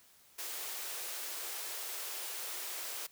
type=high-pass noise; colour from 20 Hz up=white; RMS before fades=-41 dBFS; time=0.38-3.07 s; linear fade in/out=10 ms; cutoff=330 Hz; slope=96 dB/octave; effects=white hiss -63 dBFS RMS until 3.11 s